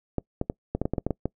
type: clicks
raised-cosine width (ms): 2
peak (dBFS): -12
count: 11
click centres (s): 0.183 / 0.414 / 0.499 / 0.75 / 0.816 / 0.855 / 0.936 / 0.982 / 1.066 / 1.107 / 1.256
effects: noise-tail reverb RT60 0.1 s tail -25 dB re dry